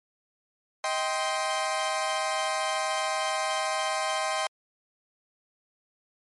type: chord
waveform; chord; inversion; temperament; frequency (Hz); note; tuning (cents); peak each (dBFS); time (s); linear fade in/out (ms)
sawtooth; C minor; first; equal with one note detuned; 630.6 / 784 / 1046.5; Eb5 / G5 / C6; +23 / 0 / 0; -27; 0.84-4.47; 2
effects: MP3 48 kbps